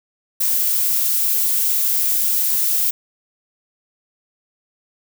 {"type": "noise", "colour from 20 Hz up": "violet", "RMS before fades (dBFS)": -18, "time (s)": [0.4, 2.91], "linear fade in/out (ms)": 10, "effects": []}